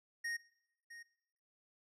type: tone with echo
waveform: square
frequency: 1863 Hz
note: A#6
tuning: 2 cents flat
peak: -38 dBFS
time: 0.24-0.37 s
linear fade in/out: 10 ms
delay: 660 ms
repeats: 1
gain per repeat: -13 dB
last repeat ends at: 1.03 s
effects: noise-tail reverb RT60 0.8 s tail -20 dB re dry + low-pass 9000 Hz 12 dB/octave